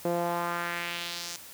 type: tone with band-pass filter sweep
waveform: sawtooth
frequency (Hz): 172.4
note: F3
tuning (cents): -22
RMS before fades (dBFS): -32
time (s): 0.05-1.36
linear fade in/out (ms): 0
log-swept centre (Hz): 490 to 6500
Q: 1.8
effects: white hiss -47 dBFS RMS until 1.53 s